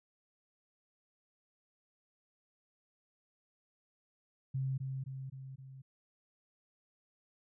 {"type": "tone with echo", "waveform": "sine", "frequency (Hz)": 133.2, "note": "C3", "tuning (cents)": 31, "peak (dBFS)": -32, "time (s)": [4.54, 4.78], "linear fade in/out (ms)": 10, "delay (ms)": 260, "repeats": 4, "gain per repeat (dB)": -4, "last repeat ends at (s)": 5.82, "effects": []}